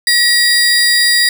35% pulse tone pair together, 1912 / 4818 Hz, A#6 / D8, +43 / +43 cents, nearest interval octave + major third, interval 1600 cents, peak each -10 dBFS, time 0.07-1.29 s, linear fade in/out 2 ms, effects none

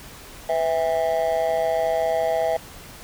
triangle tone with amplitude modulation, 654 Hz, E5, 14 cents flat, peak -13 dBFS, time 0.49-2.57 s, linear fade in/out 5 ms, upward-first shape sine, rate 154 Hz, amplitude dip 100%, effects pink hiss -42 dBFS RMS until 3.03 s

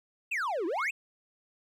triangle exponential two-way sweep, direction down then up, 2794 to 313.2 to 2794 Hz, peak -27 dBFS, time 0.31-0.91 s, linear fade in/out 10 ms, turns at 0.66 s
sine tone, 2173 Hz, C#7, 35 cents flat, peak -35 dBFS, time 0.78-0.9 s, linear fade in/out 10 ms
effects none

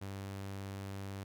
sawtooth tone, 98 Hz, G2, in tune, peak -37 dBFS, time 0.01-1.24 s, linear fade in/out 10 ms, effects none

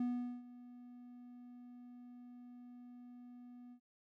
triangle tone with ADSR envelope, 244.8 Hz, B3, 15 cents flat, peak -31 dBFS, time 0-3.8 s, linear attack 4 ms, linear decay 420 ms, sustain -19 dB, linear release 80 ms, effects none

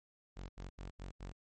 sawtooth tone bursts, 46.25 Hz, F#1, in tune, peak -40 dBFS, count 5, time 0.36-1.326 s, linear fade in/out 20 ms, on 130 ms, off 79 ms, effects MP3 32 kbps

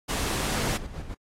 pink noise, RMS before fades -29 dBFS, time 0.08-0.78 s, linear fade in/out 20 ms
brown noise with tremolo, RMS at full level -34 dBFS, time 0.48-1.15 s, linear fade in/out 20 ms, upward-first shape square, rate 6.5 Hz, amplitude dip 50%
effects low-pass 11000 Hz 12 dB/octave + AAC 48 kbps

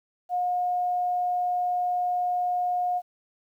sine tone, 718 Hz, F5, 48 cents sharp, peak -23 dBFS, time 0.29-3.02 s, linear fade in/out 50 ms, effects 10-bit

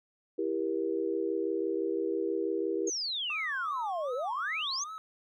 sine chord, E diminished, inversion none, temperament just, 329.6 / 395.6 / 474.7 Hz, E4 / G4 / Bb4, 0 / +16 / +31 cents, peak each -33 / -32 / -34 dBFS, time 0.38-2.9 s, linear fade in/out 10 ms
sine exponential two-way sweep, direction down then up, 6660 to 477.1 to 6660 Hz, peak -31 dBFS, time 2.87-4.84 s, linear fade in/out 5 ms, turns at 4.14 s
triangle tone with vibrato, 1174.7 Hz, D6, in tune, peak -37 dBFS, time 3.3-4.98 s, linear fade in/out 0 ms, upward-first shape sine, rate 2.6 Hz, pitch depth 180 cents each way
effects none

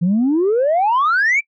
sine exponential sweep, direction up, 164.81 to 2381 Hz, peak -11 dBFS, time 0.01-1.41 s, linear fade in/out 20 ms, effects noise-tail reverb RT60 0.1 s tail -24 dB re dry + tanh soft clip ceiling -10 dBFS

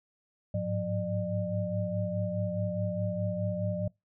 sine tone cluster, 102.7 / 107.5 / 178.9 / 601 Hz, G#2 / A2 / F3 / D5, -19 / -40 / +42 / +40 cents, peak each -35 / -35 / -33 / -34 dBFS, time 0.54-3.88 s, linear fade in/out 5 ms, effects noise-tail reverb RT60 0.2 s tail -25 dB re dry

